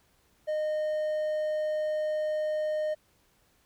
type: tone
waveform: triangle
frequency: 614 Hz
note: D#5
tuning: 23 cents flat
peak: -25 dBFS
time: 0.47-2.95 s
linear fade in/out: 20 ms
effects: pink hiss -67 dBFS RMS until 3.65 s